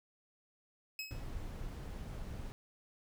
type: tone with exponential decay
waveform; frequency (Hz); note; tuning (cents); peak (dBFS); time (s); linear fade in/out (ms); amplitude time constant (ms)
25% pulse; 2565; E7; -48; -33; 0.99-1.29; 2; 65
type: noise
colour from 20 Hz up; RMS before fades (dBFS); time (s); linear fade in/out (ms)
brown; -43; 1.11-2.52; 0
effects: none